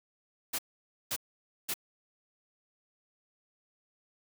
white noise bursts, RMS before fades -33 dBFS, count 3, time 0.53-1.741 s, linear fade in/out 10 ms, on 57 ms, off 520 ms, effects none

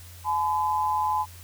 sine tone pair together, 851.8 / 1013 Hz, G#5 / B5, +44 / +44 cents, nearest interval minor third, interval 300 cents, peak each -25 dBFS, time 0.24-1.26 s, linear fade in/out 50 ms, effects added 87 Hz sine -44 dBFS peak until 1.43 s + white hiss -49 dBFS RMS until 1.43 s

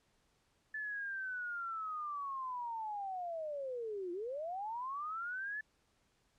sine linear two-way sweep, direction down then up, 1746 to 340 to 1746 Hz, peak -38 dBFS, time 0.74-5.61 s, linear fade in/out 5 ms, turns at 4.12 s, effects pink hiss -75 dBFS RMS until 6.38 s + low-pass 9000 Hz 12 dB/octave

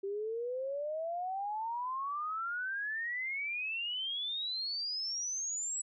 sine exponential sweep, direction up, 387.7 to 7902 Hz, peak -34 dBFS, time 0.03-5.82 s, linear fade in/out 10 ms, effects none

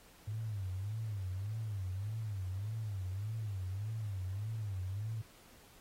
sine tone with vibrato, 101.5 Hz, G#2, 39 cents flat, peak -36 dBFS, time 0.27-5.22 s, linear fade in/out 10 ms, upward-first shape sine, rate 1.7 Hz, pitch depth 170 cents each way, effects pink hiss -61 dBFS RMS until 5.8 s + AAC 48 kbps

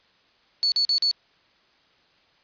sine tone bursts, 4435 Hz, C#8, in tune, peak -18 dBFS, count 4, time 0.63-1.112 s, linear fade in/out 0 ms, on 89 ms, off 42 ms, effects white hiss -61 dBFS RMS until 2.43 s + resampled to 11025 Hz

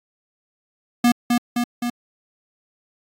square tone with echo, 240.6 Hz, B3, 45 cents flat, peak -13 dBFS, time 1.04-1.12 s, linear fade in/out 5 ms, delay 260 ms, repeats 3, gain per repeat -3 dB, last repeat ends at 1.9 s, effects AAC 64 kbps

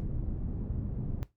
pink low-pass noise, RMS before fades -34 dBFS, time 0-1.23 s, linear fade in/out 0 ms, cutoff 200 Hz, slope 12 dB/octave, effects noise-tail reverb RT60 0.2 s tail -17 dB re dry

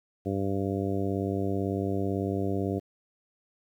harmonic tone, 98 Hz, G2, in tune, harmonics 1 / 2 / 3 / 4 / 5 / 6 / 7, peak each -32 / -33 / -32 / -33 / -37 / -40 / -39 dBFS, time 0.25-2.8 s, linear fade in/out 20 ms, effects 10-bit

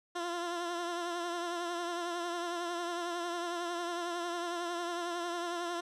15% pulse tone with vibrato, 345.9 Hz, F4, 17 cents flat, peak -28 dBFS, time 0.15-5.81 s, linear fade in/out 10 ms, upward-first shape triangle, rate 11 Hz, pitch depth 47 cents each way, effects low-pass 8000 Hz 12 dB/octave

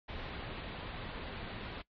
pink low-pass noise, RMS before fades -43 dBFS, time 0.08-1.82 s, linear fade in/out 10 ms, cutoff 4000 Hz, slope 48 dB/octave, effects noise-tail reverb RT60 0.1 s tail -19 dB re dry + MP3 32 kbps

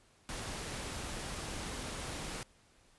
pink noise, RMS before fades -41 dBFS, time 0.29-2.43 s, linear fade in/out 0 ms, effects pink hiss -66 dBFS RMS until 2.98 s + resampled to 24000 Hz

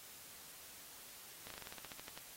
slowing click train, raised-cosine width 0.2 ms, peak -30 dBFS, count 13, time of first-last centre 1.47-2.176 s, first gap 33 ms, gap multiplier 1.1, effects white hiss -55 dBFS RMS until 2.36 s + AAC 48 kbps

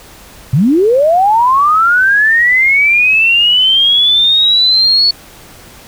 sine linear sweep, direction up, 115.2 to 4435 Hz, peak -6 dBFS, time 0.53-5.11 s, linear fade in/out 5 ms, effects pink hiss -37 dBFS RMS until 5.87 s

